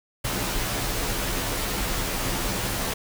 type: noise with comb filter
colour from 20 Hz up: pink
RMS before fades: -27 dBFS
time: 0.24-2.94 s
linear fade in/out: 10 ms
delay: 13 ms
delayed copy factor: -0.75
effects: none